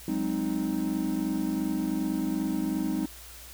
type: chord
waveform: triangle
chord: Ab dominant seventh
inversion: third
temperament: equal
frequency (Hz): 185 / 207.7 / 261.6 / 311.1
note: Gb3 / Ab3 / C4 / Eb4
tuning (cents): 0 / 0 / 0 / 0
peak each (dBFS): -32 / -31 / -30 / -28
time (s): 0.08-3.06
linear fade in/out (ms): 2
effects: added 60 Hz sine -49 dBFS peak until 3.53 s + white hiss -47 dBFS RMS until 3.53 s